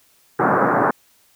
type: band-pass noise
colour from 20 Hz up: white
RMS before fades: -17 dBFS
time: 0.39-0.91 s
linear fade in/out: 5 ms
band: 120 to 1500 Hz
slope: 48 dB/octave
effects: white hiss -57 dBFS RMS until 1.35 s